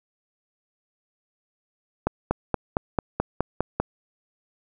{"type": "accelerating click train", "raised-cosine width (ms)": 1, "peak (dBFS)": -7, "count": 9, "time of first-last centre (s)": [2.07, 3.8], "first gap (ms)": 240, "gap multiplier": 0.97, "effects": []}